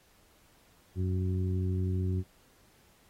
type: harmonic tone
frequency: 92.5 Hz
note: F#2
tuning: in tune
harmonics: 1 / 2 / 3 / 4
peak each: -28 / -36 / -41 / -40 dBFS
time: 0.95-2.24 s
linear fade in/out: 50 ms
effects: pink hiss -64 dBFS RMS until 3.09 s + AAC 48 kbps